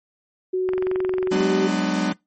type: tone with pitch glide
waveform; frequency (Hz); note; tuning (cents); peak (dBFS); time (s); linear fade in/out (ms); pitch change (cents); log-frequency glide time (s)
sine; 371 to 383; F#4 to G4; +5 to -40; -19; 0.53-1.68; 10; +55; 1.32-1.41
type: click train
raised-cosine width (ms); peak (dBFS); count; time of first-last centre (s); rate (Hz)
0.5; -16; 17; 0.69-1.407; 22.3
type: chord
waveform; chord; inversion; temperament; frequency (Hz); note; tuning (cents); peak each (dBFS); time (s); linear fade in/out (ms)
45% pulse; G# half-diminished seventh; third; just; 186.89 / 207.7 / 249.2 / 299; F#3 / G#3 / B3 / D4; +18 / 0 / +16 / +31; -24 / -26 / -28 / -25; 1.31-2.13; 10
effects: noise-tail reverb RT60 0.2 s tail -24 dB re dry + MP3 32 kbps